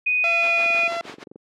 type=tone with pitch glide; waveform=sine; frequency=2489 to 2460 Hz; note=D#7 to D#7; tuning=0 to -20 cents; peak=-17 dBFS; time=0.06-0.88 s; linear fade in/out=10 ms; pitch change=-20 cents; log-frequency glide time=0.21-0.52 s
type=tone; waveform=sawtooth; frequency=678 Hz; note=E5; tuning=49 cents sharp; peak=-20 dBFS; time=0.24-1.01 s; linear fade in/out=0 ms
type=noise with tremolo; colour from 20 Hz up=pink; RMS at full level=-33 dBFS; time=0.42-1.24 s; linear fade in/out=10 ms; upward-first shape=sine; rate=6.3 Hz; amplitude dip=95%
type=click train; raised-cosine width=3 ms; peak=-20 dBFS; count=17; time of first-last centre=0.66-1.359 s; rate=22.9 Hz
effects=high-pass 400 Hz 12 dB/octave + low-pass 4000 Hz 12 dB/octave